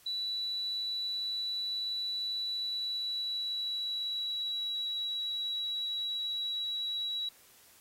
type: tone with pitch glide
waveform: sine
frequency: 3951 to 3897 Hz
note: B7 to B7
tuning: 0 to -24 cents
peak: -32 dBFS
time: 0.06-7.29 s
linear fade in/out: 5 ms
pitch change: -24 cents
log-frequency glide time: 2.46-4.76 s
effects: white hiss -60 dBFS RMS until 7.8 s + AAC 48 kbps